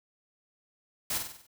white noise with echo, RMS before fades -31 dBFS, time 1.1-1.18 s, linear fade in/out 5 ms, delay 48 ms, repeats 6, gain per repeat -5 dB, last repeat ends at 1.468 s, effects none

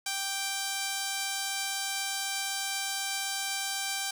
5% pulse tone pair together, 784 / 1174.7 Hz, G5 / D6, 0 / 0 cents, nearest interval perfect fifth, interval 700 cents, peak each -19 / -31 dBFS, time 0.06-4.11 s, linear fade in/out 5 ms, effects none

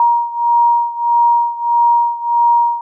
sine beating tone pair, 944 / 945.6 Hz, A#5 / A#5, +22 / +24 cents, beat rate 1.6 Hz, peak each -12 / -15 dBFS, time 0-2.81 s, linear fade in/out 2 ms, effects none

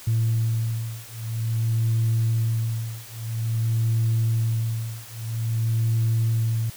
sine beating tone pair, 113 / 113.5 Hz, A2 / A#2, +47 / -46 cents, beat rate 0.5 Hz, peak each -23 dBFS, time 0.07-6.7 s, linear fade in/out 5 ms, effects tanh soft clip ceiling -15 dBFS + white hiss -43 dBFS RMS until 6.76 s

